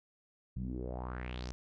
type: tone with low-pass filter sweep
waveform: sawtooth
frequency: 61.9 Hz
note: B1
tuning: 5 cents sharp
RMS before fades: -40 dBFS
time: 0.56-1.52 s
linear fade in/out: 0 ms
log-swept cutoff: 150 to 6300 Hz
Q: 4.1
effects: none